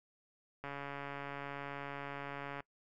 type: click train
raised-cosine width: 0.5 ms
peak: -28 dBFS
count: 278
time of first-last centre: 0.64-2.605 s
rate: 141 Hz
effects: noise-tail reverb RT60 0.1 s tail -23 dB re dry